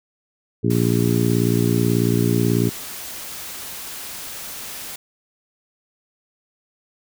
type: harmonic tone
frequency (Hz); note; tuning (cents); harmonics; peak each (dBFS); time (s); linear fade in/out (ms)
58.27; A#1; 0; 2 / 3 / 4 / 5 / 6 / 7; -20 / -22 / -23 / -24 / -25 / -25; 0.63-2.7; 20
type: noise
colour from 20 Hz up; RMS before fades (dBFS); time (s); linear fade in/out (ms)
white; -33; 0.7-4.96; 5
effects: none